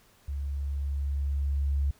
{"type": "tone with level ramp", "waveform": "sine", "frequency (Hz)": 70.1, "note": "C#2", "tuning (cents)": 20, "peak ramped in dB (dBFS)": [-30, -23], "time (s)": [0.28, 1.91], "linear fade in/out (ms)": 5, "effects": ["pink hiss -61 dBFS RMS until 1.99 s"]}